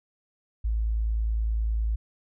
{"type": "tone", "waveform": "sine", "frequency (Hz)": 54.9, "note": "A1", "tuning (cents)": -3, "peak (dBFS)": -23, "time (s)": [0.64, 1.96], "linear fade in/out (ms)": 10, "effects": []}